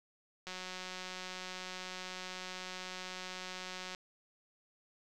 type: click train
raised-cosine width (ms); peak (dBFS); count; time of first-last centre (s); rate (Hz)
0.2; -26; 641; 0.47-3.948; 184
effects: none